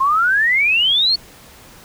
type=exponential sweep; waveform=sine; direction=up; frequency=1046.5 to 4451 Hz; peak=-12 dBFS; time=0-1.16 s; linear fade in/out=10 ms; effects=pink hiss -43 dBFS RMS until 1.84 s